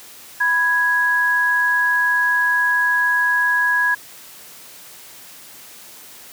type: tone pair together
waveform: sine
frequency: 986.5 / 1661.2 Hz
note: B5 / G#6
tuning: -2 / 0 cents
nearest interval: major sixth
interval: 902 cents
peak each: -22 / -15 dBFS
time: 0.4-3.95 s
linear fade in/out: 10 ms
effects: white hiss -41 dBFS RMS until 6.32 s + high-pass 100 Hz 12 dB/octave